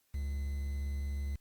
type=tone with quantisation; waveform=triangle; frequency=70.2 Hz; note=C#2; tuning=22 cents sharp; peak=-31 dBFS; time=0.14-1.36 s; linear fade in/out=5 ms; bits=9; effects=white hiss -74 dBFS RMS until 1.4 s + Opus 48 kbps